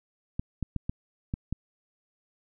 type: clicks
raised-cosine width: 5 ms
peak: -17 dBFS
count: 6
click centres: 0.395 / 0.627 / 0.763 / 0.895 / 1.339 / 1.526 s
effects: none